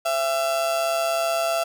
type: tone with amplitude modulation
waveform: 35% pulse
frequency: 671 Hz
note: E5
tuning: 31 cents sharp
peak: -17 dBFS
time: 0.05-1.64 s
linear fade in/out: 10 ms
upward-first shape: sine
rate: 143 Hz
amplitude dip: 50%
effects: none